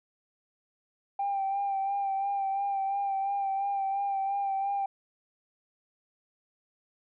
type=tone with vibrato; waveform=sine; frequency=789 Hz; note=G5; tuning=11 cents sharp; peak=-26 dBFS; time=1.19-4.86 s; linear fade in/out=5 ms; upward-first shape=sine; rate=2.9 Hz; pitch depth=30 cents each way; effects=tanh soft clip ceiling -23 dBFS